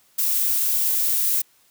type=noise with high-pass filter sweep; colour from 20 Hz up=violet; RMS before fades=-21 dBFS; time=0.18-1.42 s; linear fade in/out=10 ms; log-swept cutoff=480 to 300 Hz; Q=3; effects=white hiss -59 dBFS RMS until 1.7 s + high-pass 80 Hz 12 dB/octave